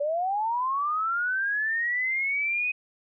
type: linear sweep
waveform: sine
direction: up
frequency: 562 to 2517 Hz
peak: -24 dBFS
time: 0-2.72 s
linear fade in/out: 10 ms
effects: none